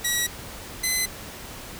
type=tone pair in turn; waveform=10% pulse; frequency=1926 / 2032 Hz; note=B6 / B6; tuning=-44 / +49 cents; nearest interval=minor second; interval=93 cents; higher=second; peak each=-13 dBFS; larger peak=neither; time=0.04-0.27 / 0.83-1.06 s; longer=neither; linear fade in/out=10 ms; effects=pink hiss -39 dBFS RMS until 1.79 s